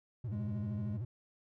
triangle tone with vibrato, 110 Hz, A2, in tune, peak -34 dBFS, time 0.24-1.05 s, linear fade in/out 5 ms, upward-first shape sine, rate 13 Hz, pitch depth 240 cents each way
triangle tone, 207.7 Hz, G#3, in tune, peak -37 dBFS, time 0.31-0.98 s, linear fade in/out 20 ms
effects none

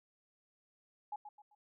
sine tone with echo, 836 Hz, G#5, 11 cents sharp, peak -38 dBFS, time 1.12-1.16 s, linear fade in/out 5 ms, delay 130 ms, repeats 3, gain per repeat -9 dB, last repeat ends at 1.55 s, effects none

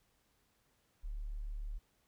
sine tone, 36.71 Hz, D1, in tune, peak -38 dBFS, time 1.03-1.79 s, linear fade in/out 20 ms, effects pink hiss -75 dBFS RMS until 2.07 s

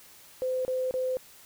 sine tone bursts, 513 Hz, C5, 34 cents flat, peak -26 dBFS, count 3, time 0.42-1.17 s, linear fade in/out 0 ms, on 230 ms, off 30 ms, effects white hiss -53 dBFS RMS until 1.45 s

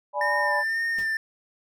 sine chord, G# diminished, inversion second, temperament equal with one note detuned, 587.3 / 837.4 / 987.8 Hz, D5 / G#5 / B5, 0 / +14 / 0 cents, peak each -28 dBFS, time 0.13-0.64 s, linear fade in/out 50 ms
triangle tone with vibrato, 1808 Hz, A6, 47 cents sharp, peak -22 dBFS, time 0.21-1.17 s, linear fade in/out 2 ms, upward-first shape sine, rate 1.9 Hz, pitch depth 27 cents each way
pink noise with exponential decay, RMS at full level -38 dBFS, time 0.98-1.15 s, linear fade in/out 5 ms, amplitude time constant 36 ms
effects none

